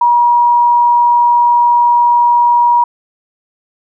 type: tone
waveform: sine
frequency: 957 Hz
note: A#5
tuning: 45 cents sharp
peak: -6 dBFS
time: 0.01-2.84 s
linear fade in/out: 5 ms
effects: none